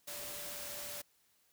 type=tone in noise; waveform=sine; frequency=583 Hz; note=D5; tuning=13 cents flat; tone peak=-52 dBFS; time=0.07-1.02 s; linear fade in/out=10 ms; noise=white; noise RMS=-44 dBFS; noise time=0.07-1.02 s; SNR=-11 dB; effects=white hiss -72 dBFS RMS until 1.52 s